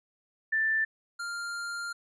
sine / square tone pair in turn, 1770 / 1397.2 Hz, A6 / F6, +10 / 0 cents, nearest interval major third, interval 410 cents, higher first, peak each -24 / -34 dBFS, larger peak first, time 0.52-0.85 / 1.19-1.93 s, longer second, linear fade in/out 10 ms, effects resampled to 22050 Hz

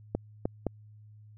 clicks, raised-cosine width 2 ms, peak -15 dBFS, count 3, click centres 0.15 / 0.455 / 0.667 s, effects added 106 Hz sine -50 dBFS peak until 1.37 s

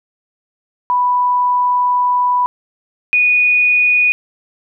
sine tone pair in turn, 987.8 / 2468 Hz, B5 / D#7, 0 / -15 cents, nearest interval octave + major third, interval 1585 cents, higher second, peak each -11 / -9 dBFS, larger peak second, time 0.9-2.46 / 3.13-4.12 s, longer first, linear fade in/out 0 ms, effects none

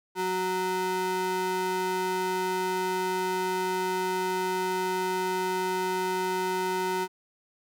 square ring-modulated tone, 277.2 Hz, C#4, in tune, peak -24 dBFS, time 0.15-7.08 s, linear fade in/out 50 ms, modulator 649 Hz, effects none

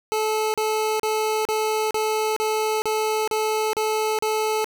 25% pulse tone bursts, 433.6 Hz, A4, 25 cents flat, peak -17 dBFS, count 10, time 0.12-4.644 s, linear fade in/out 0 ms, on 420 ms, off 36 ms, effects none

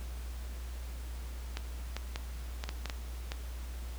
clicks, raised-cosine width 0.2 ms, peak -19 dBFS, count 8, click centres 1.571 / 1.966 / 2.159 / 2.639 / 2.691 / 2.857 / 2.898 / 3.319 s, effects added 60 Hz sine -38 dBFS peak until 3.98 s + pink hiss -52 dBFS RMS until 3.98 s

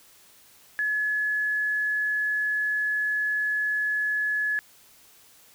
sine tone, 1703 Hz, G#6, 43 cents sharp, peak -23 dBFS, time 0.79-4.59 s, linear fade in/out 0 ms, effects white hiss -55 dBFS RMS until 5.54 s

